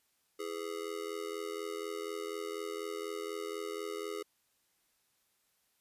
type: tone with amplitude modulation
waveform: square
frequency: 415.3 Hz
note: G#4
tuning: in tune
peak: -34 dBFS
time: 0.39-4.23 s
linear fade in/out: 10 ms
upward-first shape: sine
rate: 84.1 Hz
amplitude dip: 95%
effects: white hiss -75 dBFS RMS until 5.8 s + resampled to 32000 Hz